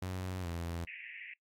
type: tone with pitch glide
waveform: sawtooth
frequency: 92.5 to 84.82 Hz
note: F#2 to E2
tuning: 0 to +50 cents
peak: -33 dBFS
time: 0.02-0.85 s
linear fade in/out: 5 ms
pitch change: -150 cents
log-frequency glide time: 0.41-0.47 s
type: band-pass noise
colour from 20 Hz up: pink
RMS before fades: -48 dBFS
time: 0.87-1.34 s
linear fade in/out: 5 ms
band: 1800 to 2700 Hz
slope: 96 dB/octave
effects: noise-tail reverb RT60 0.1 s tail -19 dB re dry + AAC 64 kbps